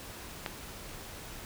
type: click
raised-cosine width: 0.3 ms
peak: -17 dBFS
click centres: 0.462 s
effects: pink hiss -45 dBFS RMS until 1.45 s